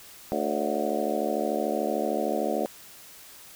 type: harmonic tone with a mistuned harmonic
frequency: 73.42 Hz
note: D2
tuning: in tune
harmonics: 3 / 4 / 5 / 6 / 7 / 8 / 9 / 10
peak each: -33 / -33 / -33 / -33 / -33 / -33 / -33 / -33 dBFS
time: 0.32-2.66 s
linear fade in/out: 0 ms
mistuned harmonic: 7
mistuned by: +85 cents
effects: white hiss -48 dBFS RMS until 3.55 s